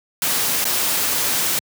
white noise with dropouts, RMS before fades -20 dBFS, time 0.22-1.59 s, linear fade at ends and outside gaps 1 ms, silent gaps 0.643-0.653 s, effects high-pass 100 Hz 12 dB/octave

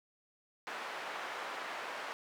white band-pass noise, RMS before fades -42 dBFS, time 0.67-2.13 s, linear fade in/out 0 ms, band 530 to 1600 Hz, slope 12 dB/octave, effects none

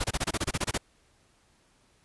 pink noise bursts, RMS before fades -28 dBFS, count 12, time 0-0.779 s, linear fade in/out 10 ms, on 42 ms, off 25 ms, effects pink hiss -65 dBFS RMS until 2.04 s + resampled to 24000 Hz

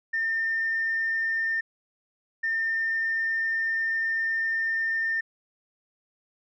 sine tone pair in turn, 1807 / 1807 Hz, A6 / A6, +46 / +46 cents, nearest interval unison, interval 0 cents, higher neither, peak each -23 / -23 dBFS, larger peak neither, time 0.13-1.61 / 2.43-5.21 s, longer second, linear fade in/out 10 ms, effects tanh soft clip ceiling -19 dBFS

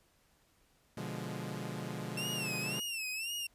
sawtooth chord, B diminished seventh, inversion none, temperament equal, 123.47 / 146.83 / 174.61 / 207.7 Hz, B2 / D3 / F3 / Ab3, 0 / 0 / 0 / 0 cents, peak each -40 dBFS, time 0.97-2.8 s, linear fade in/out 5 ms
sawtooth tone with vibrato, 2686 Hz, E7, 32 cents sharp, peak -33 dBFS, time 2.17-3.47 s, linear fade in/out 5 ms, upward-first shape sine, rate 1.9 Hz, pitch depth 120 cents each way
effects pink hiss -70 dBFS RMS until 3.54 s + resampled to 32000 Hz

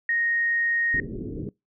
sine tone, 1864.7 Hz, A#6, in tune, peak -21 dBFS, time 0.09-1 s, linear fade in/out 2 ms
white low-pass noise, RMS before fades -33 dBFS, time 0.94-1.49 s, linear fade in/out 2 ms, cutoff 410 Hz, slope 48 dB/octave
effects noise-tail reverb RT60 0.2 s tail -24 dB re dry

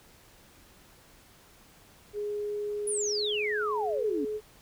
sine tone with pitch glide, 415.3 to 426.2 Hz, G#4 to G#4, 0 to +45 cents, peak -30 dBFS, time 2.13-4.41 s, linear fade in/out 50 ms, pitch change +45 cents, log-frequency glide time 2.82-4.13 s
sine exponential sweep, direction down, 10570 to 261.6 Hz, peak -29 dBFS, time 2.87-4.25 s, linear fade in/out 5 ms
effects pink hiss -57 dBFS RMS until 4.61 s

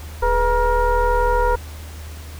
sine tone with frequency modulation, 493.9 Hz, B4, in tune, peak -14 dBFS, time 0.22-1.56 s, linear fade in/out 10 ms, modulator 458 Hz, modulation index 1.5, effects added 77 Hz sine -32 dBFS peak until 2.39 s + pink hiss -41 dBFS RMS until 2.39 s

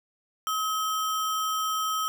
sine tone with sample-and-hold, 1278 Hz, D#6, 46 cents sharp, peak -25 dBFS, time 0.47-2.08 s, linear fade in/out 0 ms, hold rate 4410 Hz, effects none

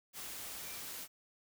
sine tone in noise, 2347 Hz, D7, 2 cents flat, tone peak -55 dBFS, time 0.61-0.82 s, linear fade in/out 50 ms, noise white, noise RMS -45 dBFS, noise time 0.13-1.08 s, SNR -13 dB, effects none

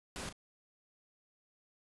pink noise with echo, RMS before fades -42 dBFS, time 0.16-0.29 s, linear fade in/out 0 ms, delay 36 ms, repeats 1, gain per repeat -10 dB, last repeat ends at 0.326 s, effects resampled to 24000 Hz

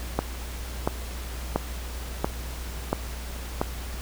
click train, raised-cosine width 1 ms, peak -8 dBFS, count 6, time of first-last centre 0.19-3.615 s, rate 1.46 Hz, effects added 60 Hz sine -33 dBFS peak until 4.01 s + pink hiss -40 dBFS RMS until 4.01 s

